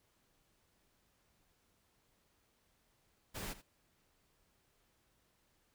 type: noise with echo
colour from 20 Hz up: pink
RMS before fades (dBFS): -43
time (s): 3.34-3.54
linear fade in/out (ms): 20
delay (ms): 82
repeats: 1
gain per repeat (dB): -15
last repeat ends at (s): 3.622
effects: pink hiss -75 dBFS RMS until 5.74 s